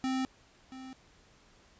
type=tone with echo; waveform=square; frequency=261.3 Hz; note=C4; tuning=2 cents flat; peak=-30 dBFS; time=0.04-0.25 s; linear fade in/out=0 ms; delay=680 ms; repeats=1; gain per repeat=-14 dB; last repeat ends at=0.93 s; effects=pink hiss -62 dBFS RMS until 1.79 s + resampled to 16000 Hz